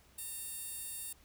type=tone with high-pass filter; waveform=15% pulse; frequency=915 Hz; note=A#5; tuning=32 cents flat; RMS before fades=-43 dBFS; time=0.18-1.13 s; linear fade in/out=5 ms; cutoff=9800 Hz; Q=0.85; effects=added 65 Hz sine -67 dBFS peak until 1.24 s + pink hiss -65 dBFS RMS until 1.24 s